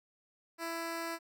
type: tone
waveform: 10% pulse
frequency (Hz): 332.4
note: E4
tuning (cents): +15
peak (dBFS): -28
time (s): 0.58-1.19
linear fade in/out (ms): 50
effects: none